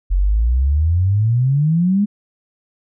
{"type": "exponential sweep", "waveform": "sine", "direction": "up", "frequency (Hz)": [43.65, 211.3], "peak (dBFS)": -12, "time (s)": [0.1, 2.06], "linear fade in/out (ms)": 20, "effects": []}